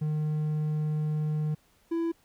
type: tone pair in turn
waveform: triangle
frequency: 152.8 / 333.1 Hz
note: D#3 / E4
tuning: -31 / +18 cents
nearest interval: octave + minor second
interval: 1349 cents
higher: second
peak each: -24 dBFS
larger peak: neither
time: 0.01-1.55 / 1.91-2.12 s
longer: first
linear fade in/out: 10 ms
effects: pink hiss -65 dBFS RMS until 2.24 s